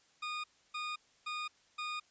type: tone bursts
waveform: 20% pulse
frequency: 1228 Hz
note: D#6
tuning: 23 cents flat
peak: -32 dBFS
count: 4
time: 0.22-2 s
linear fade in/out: 10 ms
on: 220 ms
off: 300 ms
effects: white hiss -68 dBFS RMS until 2.1 s + resampled to 16000 Hz